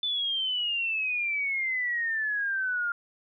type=exponential sweep; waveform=sine; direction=down; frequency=3520 to 1396.9 Hz; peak=-26 dBFS; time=0.03-2.92 s; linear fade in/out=2 ms; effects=none